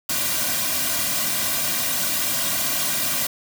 white noise with comb filter, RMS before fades -23 dBFS, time 0.09-3.27 s, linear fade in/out 5 ms, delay 2.3 ms, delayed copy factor -0.85, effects none

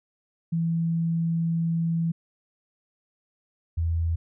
sine tone pair in turn, 165.9 / 82.95 Hz, E3 / E2, +11 / +11 cents, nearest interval octave, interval 1200 cents, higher first, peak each -22 dBFS, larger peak neither, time 0.52-2.12 / 3.77-4.16 s, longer first, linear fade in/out 10 ms, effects none

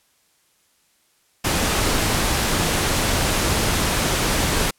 pink noise, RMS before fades -20 dBFS, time 1.44-4.71 s, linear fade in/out 10 ms, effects white hiss -62 dBFS RMS until 4.78 s + low-pass 12000 Hz 12 dB/octave

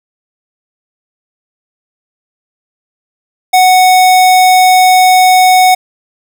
square tone, 740 Hz, F#5, in tune, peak -4 dBFS, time 3.53-5.75 s, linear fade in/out 10 ms, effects none

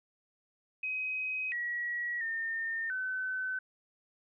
sine tone with pitch steps, 2526 / 1918 / 1818 / 1518 Hz, D#7 / A#6 / A#6 / F#6, +26 / +49 / -44 / +44 cents, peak -32 dBFS, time 0.83-3.59 s, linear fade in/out 5 ms, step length 690 ms, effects none

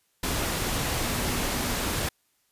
sine tone in noise, 241.4 Hz, B3, 39 cents flat, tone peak -36 dBFS, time 1.05-1.79 s, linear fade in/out 5 ms, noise pink, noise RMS -28 dBFS, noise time 0.23-2.09 s, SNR -11 dB, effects white hiss -70 dBFS RMS until 2.51 s + resampled to 32000 Hz

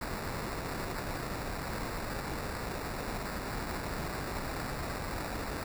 pink noise with sample-and-hold, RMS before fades -37 dBFS, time 0.01-5.64 s, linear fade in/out 5 ms, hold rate 3150 Hz, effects none

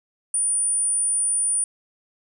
sine tone, 9397 Hz, D9, in tune, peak -19 dBFS, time 0.34-1.64 s, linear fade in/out 2 ms, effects none

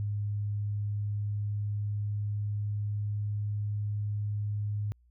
sine tone with pitch glide, 103.2 to 103.92 Hz, G#2 to G#2, -10 to +2 cents, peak -29 dBFS, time 0-4.92 s, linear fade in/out 0 ms, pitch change +12 cents, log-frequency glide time 0.42-3.6 s, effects added 60 Hz sine -60 dBFS peak until 5.1 s

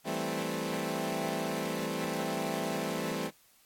15% pulse chord, A minor seventh, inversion second, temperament equal, 164.81 / 196 / 220 / 261.6 Hz, E3 / G3 / A3 / C4, 0 / 0 / 0 / 0 cents, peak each -31 dBFS, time 0.04-3.31 s, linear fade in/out 50 ms, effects white hiss -64 dBFS RMS until 3.65 s + AAC 64 kbps

